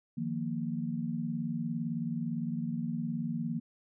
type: chord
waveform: sine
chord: Eb suspended second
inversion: none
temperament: just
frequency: 155.56 / 175.01 / 233.3 Hz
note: Eb3 / F3 / Bb3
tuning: 0 / +4 / +2 cents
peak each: -37 / -37 / -34 dBFS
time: 0.17-3.6 s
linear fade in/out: 10 ms
effects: none